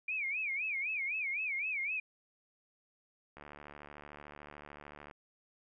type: tone with vibrato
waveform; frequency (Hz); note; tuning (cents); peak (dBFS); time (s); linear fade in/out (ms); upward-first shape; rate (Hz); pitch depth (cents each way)
sine; 2349; D7; 0; -33; 0.08-2; 5; sine; 3.9; 180
type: click train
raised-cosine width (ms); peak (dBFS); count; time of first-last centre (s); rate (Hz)
0.5; -34; 129; 3.37-5.111; 73.5
effects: none